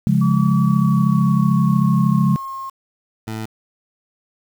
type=chord; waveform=sine; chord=Db major; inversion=none; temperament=equal; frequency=138.59 / 174.61 / 207.7 Hz; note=Db3 / F3 / Ab3; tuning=0 / 0 / 0 cents; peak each=-17 dBFS; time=0.07-2.36 s; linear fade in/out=0 ms
type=tone with pitch glide; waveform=sine; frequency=1143 to 1072.6 Hz; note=D6 to C6; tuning=-47 to +43 cents; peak=-26 dBFS; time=0.21-2.7 s; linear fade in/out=10 ms; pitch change=-110 cents; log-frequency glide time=0.62-2.55 s
type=tone; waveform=20% pulse; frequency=110 Hz; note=A2; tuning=in tune; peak=-20 dBFS; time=3.27-3.46 s; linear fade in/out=10 ms
effects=7-bit